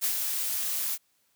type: noise with ADSR envelope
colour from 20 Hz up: blue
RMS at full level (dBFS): -26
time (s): 0.01-0.98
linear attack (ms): 34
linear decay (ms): 89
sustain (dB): -4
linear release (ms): 43
effects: white hiss -70 dBFS RMS until 1.35 s + high-pass 60 Hz 12 dB/octave